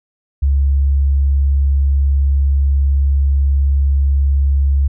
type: tone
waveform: sine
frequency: 69.3 Hz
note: C#2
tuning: in tune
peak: -10 dBFS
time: 0.42-4.88 s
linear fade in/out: 10 ms
effects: none